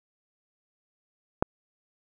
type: click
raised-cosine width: 1 ms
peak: -7 dBFS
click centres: 1.425 s
effects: 8-bit